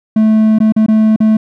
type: tone with dropouts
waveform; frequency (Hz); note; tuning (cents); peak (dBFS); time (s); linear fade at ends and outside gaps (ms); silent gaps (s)
triangle; 217.9; A3; -17; -4; 0.16-1.37; 5; 0.587-0.602 / 0.723-0.763 / 0.863-0.883 / 1.162-1.203
effects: none